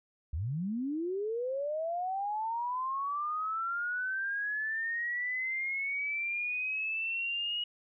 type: linear sweep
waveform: sine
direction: up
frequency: 66 to 2902 Hz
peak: -31 dBFS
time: 0.33-7.64 s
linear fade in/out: 5 ms
effects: none